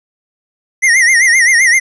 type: tone with vibrato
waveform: square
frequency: 1975.5 Hz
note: B6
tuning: in tune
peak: -7 dBFS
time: 0.82-1.8 s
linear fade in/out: 20 ms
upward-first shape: sine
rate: 7.7 Hz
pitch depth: 130 cents each way
effects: resampled to 24000 Hz